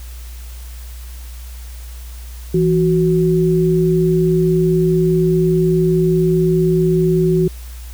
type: tone pair together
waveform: sine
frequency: 164.82 / 370 Hz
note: E3 / F#4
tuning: 0 / 0 cents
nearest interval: octave + major second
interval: 1400 cents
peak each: -14 dBFS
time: 2.54-7.48 s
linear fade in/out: 5 ms
effects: added 60 Hz sine -29 dBFS peak until 7.93 s + white hiss -42 dBFS RMS until 7.93 s